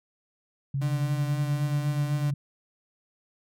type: tone with pitch glide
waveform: sine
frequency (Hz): 137.7 to 141.08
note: C#3 to C#3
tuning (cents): -11 to +31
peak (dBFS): -25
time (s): 0.74-2.34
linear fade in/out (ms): 5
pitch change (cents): +42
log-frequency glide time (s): 1.03-1.78
type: tone with vibrato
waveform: 35% pulse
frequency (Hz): 149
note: D3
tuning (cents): +25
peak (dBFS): -29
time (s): 0.81-2.31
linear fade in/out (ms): 10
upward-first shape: sine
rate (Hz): 3.9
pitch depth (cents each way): 12
effects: none